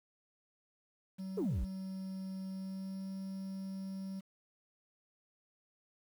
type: tone with pitch glide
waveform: triangle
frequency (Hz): 190 to 192.1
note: F#3 to G3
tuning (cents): +46 to -35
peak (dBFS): -37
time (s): 1.18-4.21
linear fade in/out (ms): 20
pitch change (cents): +19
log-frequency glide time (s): 2.45-3.08
type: exponential sweep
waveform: sine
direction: down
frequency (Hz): 478.2 to 44.84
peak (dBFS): -30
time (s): 1.37-1.65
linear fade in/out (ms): 10
effects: tanh soft clip ceiling -29 dBFS + 10-bit